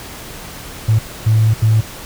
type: tone bursts at uneven times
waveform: triangle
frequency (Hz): 110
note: A2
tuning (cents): 0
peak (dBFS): -5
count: 3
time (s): 0.88-0.99 / 1.26-1.54 / 1.62-1.81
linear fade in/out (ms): 10
effects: tanh soft clip ceiling -6 dBFS + pink hiss -32 dBFS RMS until 2.05 s